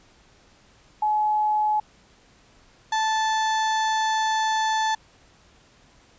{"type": "tone pair in turn", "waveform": ["sine", "35% pulse"], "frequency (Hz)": [850, 876.4], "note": ["G#5", "A5"], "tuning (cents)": [40, -7], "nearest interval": "minor second", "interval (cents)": 53, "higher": "second", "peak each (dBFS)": -19, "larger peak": "neither", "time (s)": [[1.02, 1.8], [2.92, 4.95]], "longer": "second", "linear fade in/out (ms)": 5, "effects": ["pink hiss -56 dBFS RMS until 6.18 s", "resampled to 16000 Hz"]}